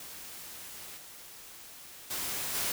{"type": "noise with level steps", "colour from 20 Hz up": "white", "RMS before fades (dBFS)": [-45, -49, -35, -32], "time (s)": [0, 2.72], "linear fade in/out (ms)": 2, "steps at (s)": [0.97, 2.1, 2.54], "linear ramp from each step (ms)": 10, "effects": []}